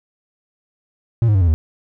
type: tone with pitch steps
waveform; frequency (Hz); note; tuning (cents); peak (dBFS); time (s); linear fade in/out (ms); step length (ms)
triangle; 116.1 / 105.24 / 95.4 / 86.48 / 78.39; A#2 / G#2 / G2 / F2 / D#2; -7 / +23 / -47 / -16 / +13; -9; 1.22-1.54; 0; 64
effects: none